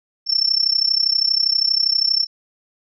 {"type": "tone with amplitude modulation", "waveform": "sine", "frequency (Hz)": 5390, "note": "E8", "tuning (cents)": 38, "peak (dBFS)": -11, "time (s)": [0.26, 2.27], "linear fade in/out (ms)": 50, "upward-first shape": "sine", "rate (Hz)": 32.5, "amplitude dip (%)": 90, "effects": []}